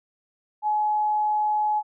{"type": "tone", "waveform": "sine", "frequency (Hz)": 847, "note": "G#5", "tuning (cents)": 34, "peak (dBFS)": -20, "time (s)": [0.62, 1.83], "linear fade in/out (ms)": 50, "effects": []}